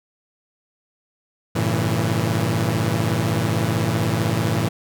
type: chord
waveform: sawtooth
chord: G diminished seventh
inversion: none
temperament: equal with one note detuned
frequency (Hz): 98 / 113.81 / 138.59 / 164.81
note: G2 / Bb2 / Db3 / Fb3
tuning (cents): 0 / -41 / 0 / 0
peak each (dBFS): -22 / -18 / -24 / -20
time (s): 1.55-4.69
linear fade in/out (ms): 10
effects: none